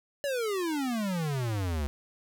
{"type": "exponential sweep", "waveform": "square", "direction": "down", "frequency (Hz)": [583, 69.2], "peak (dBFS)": -29, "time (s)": [0.24, 1.87], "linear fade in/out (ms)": 0, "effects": []}